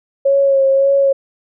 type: tone with vibrato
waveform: sine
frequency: 547 Hz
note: C#5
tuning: 23 cents flat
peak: -9 dBFS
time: 0.25-1.13 s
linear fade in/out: 10 ms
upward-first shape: sine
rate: 1.8 Hz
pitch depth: 25 cents each way
effects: none